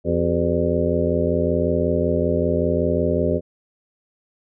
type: harmonic tone with a mistuned harmonic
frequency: 85.3 Hz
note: F2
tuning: 40 cents flat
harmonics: 1 / 2 / 3 / 4 / 5 / 6 / 7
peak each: -25 / -25 / -25 / -25 / -25 / -25 / -25 dBFS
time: 0.04-3.41 s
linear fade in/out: 50 ms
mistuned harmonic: 4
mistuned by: +120 cents
effects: none